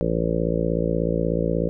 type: harmonic tone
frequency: 56.5 Hz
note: A1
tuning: 47 cents sharp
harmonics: 1 / 2 / 3 / 4 / 5 / 6 / 7 / 8 / 9 / 10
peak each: -29 / -34 / -25 / -32 / -31 / -30 / -34 / -28 / -27 / -31 dBFS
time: 0.01-1.69 s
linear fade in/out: 0 ms
effects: none